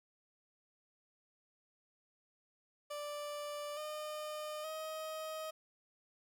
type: tone with pitch steps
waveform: 30% pulse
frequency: 587.3 / 608 / 629.5 Hz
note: D5 / D#5 / D#5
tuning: 0 / -40 / +20 cents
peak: -38 dBFS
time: 2.9-5.51 s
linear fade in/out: 10 ms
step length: 870 ms
effects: none